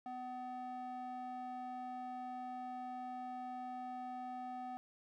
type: tone with band-pass filter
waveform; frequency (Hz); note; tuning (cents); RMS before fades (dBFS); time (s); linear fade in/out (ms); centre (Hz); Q
square; 251.2; B3; +30; -45; 0.06-4.77; 0; 690; 2.9
effects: none